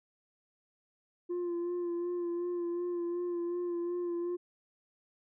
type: tone with vibrato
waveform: sine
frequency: 348.5 Hz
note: F4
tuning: 4 cents flat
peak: -29 dBFS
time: 1.29-4.37 s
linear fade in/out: 20 ms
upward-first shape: sine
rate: 2.7 Hz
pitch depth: 27 cents each way
effects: tanh soft clip ceiling -31 dBFS